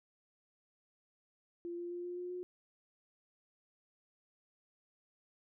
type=tone with pitch steps; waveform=sine; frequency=344.9 / 347.9 / 350.9 / 354 / 357.1 / 360.2 Hz; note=F4 / F4 / F4 / F4 / F4 / F#4; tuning=-22 / -7 / +8 / +23 / +39 / -46 cents; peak=-39 dBFS; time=1.65-2.43 s; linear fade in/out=0 ms; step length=130 ms; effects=none